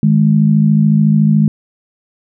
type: tone pair together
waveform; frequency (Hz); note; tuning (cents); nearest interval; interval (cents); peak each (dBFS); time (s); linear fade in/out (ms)
sine; 155.56 / 209.4; D#3 / G#3; 0 / +15; perfect fourth; 515; -10; 0.03-1.48; 2
effects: none